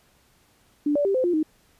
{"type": "tone with pitch steps", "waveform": "sine", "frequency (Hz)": [293.3, 579, 393.4, 515, 351.6, 311.1], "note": ["D4", "D5", "G4", "C5", "F4", "D#4"], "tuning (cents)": [-2, -25, 6, -28, 12, 0], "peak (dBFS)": -19, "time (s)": [0.86, 1.43], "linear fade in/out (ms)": 5, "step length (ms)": 95, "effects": ["pink hiss -61 dBFS RMS until 1.79 s", "resampled to 32000 Hz"]}